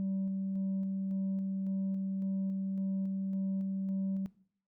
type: tone with tremolo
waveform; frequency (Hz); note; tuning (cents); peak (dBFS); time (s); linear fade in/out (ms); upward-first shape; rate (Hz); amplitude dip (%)
sine; 192.7; G3; -29; -29; 0-4.26; 0; square; 1.8; 25
effects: noise-tail reverb RT60 0.6 s tail -20 dB re dry + tanh soft clip ceiling -29 dBFS